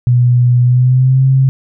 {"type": "tone with pitch glide", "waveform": "sine", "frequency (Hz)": [122.8, 133.14], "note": ["B2", "C3"], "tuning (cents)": [-9, 31], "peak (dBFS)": -6, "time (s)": [0.07, 1.49], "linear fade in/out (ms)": 0, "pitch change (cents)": 140, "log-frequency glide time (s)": [0.62, 1.25], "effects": []}